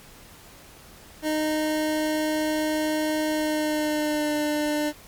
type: tone with pitch glide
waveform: 25% pulse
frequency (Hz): 308.5 to 299.2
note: D#4 to D4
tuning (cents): -15 to +32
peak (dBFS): -19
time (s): 1.22-4.93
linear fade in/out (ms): 50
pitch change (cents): -53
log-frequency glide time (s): 3.3-4.37
effects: pink hiss -48 dBFS RMS until 5.07 s + MP3 96 kbps